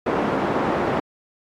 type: band-pass noise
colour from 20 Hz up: pink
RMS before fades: -22 dBFS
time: 0.06-1 s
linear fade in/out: 5 ms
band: 220 to 1100 Hz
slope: 12 dB/octave
effects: AAC 64 kbps